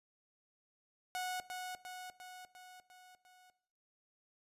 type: tone with echo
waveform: sawtooth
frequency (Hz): 734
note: F#5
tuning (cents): -14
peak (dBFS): -33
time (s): 1.15-1.4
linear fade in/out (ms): 0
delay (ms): 350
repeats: 6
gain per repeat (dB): -4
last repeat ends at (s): 3.5
effects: noise-tail reverb RT60 0.6 s tail -17 dB re dry + resampled to 32000 Hz